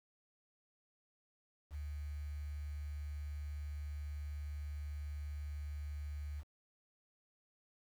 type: tone with quantisation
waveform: sine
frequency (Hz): 73.42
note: D2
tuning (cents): 0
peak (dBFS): -40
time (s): 1.7-6.44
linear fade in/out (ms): 50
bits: 10
effects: none